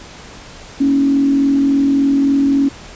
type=tone with frequency modulation; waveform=sine; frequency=277.2 Hz; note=C#4; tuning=in tune; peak=-10 dBFS; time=0.8-2.69 s; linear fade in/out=10 ms; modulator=43.5 Hz; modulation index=0.41; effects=pink hiss -36 dBFS RMS until 2.95 s + resampled to 16000 Hz